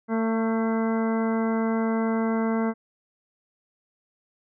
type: harmonic tone with a mistuned harmonic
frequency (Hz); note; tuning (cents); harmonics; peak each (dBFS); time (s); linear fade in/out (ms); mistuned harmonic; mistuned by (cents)
224.7; A3; +37; 1 / 2 / 3 / 4 / 5 / 6 / 7 / 9; -23 / -29 / -33 / -35 / -37 / -39 / -40 / -42; 0.08-2.74; 50; 5; -21
effects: none